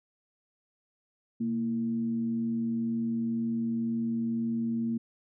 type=tone with frequency modulation; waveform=sine; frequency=230 Hz; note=A#3; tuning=23 cents flat; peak=-27 dBFS; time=1.4-4.98 s; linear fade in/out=10 ms; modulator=102 Hz; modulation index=0.33; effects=none